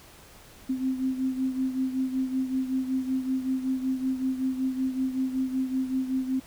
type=beating tone pair; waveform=sine; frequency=260 / 265.3 Hz; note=C4 / C4; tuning=-11 / +24 cents; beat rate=5.3 Hz; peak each=-26 / -32 dBFS; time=0.69-6.4 s; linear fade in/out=10 ms; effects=pink hiss -51 dBFS RMS until 6.46 s